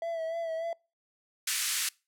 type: tone with vibrato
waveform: triangle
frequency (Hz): 659.3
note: E5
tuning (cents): 0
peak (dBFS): -29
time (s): 0.02-0.73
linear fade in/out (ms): 2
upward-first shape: sine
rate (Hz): 3.4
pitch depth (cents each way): 38
type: band-pass noise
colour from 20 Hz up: white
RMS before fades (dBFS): -31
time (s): 1.47-1.89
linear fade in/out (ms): 5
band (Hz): 1500 to 11000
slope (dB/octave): 24
effects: noise-tail reverb RT60 0.3 s tail -25 dB re dry